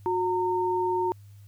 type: tone pair together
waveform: sine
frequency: 363.5 / 916 Hz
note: F#4 / A#5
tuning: -31 / -31 cents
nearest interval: octave + major third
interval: 1600 cents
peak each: -26 / -26 dBFS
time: 0.06-1.12 s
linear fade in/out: 0 ms
effects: added 101 Hz sine -46 dBFS peak until 1.47 s + white hiss -65 dBFS RMS until 1.47 s